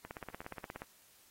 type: click train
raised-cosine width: 0.5 ms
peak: -28 dBFS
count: 14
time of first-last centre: 0.05-0.819 s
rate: 16.9 Hz
effects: white hiss -64 dBFS RMS until 1.3 s + AAC 48 kbps